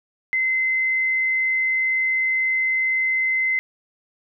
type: tone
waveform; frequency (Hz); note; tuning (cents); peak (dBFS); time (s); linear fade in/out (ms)
sine; 2059; C7; -28; -18; 0.33-3.59; 0
effects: none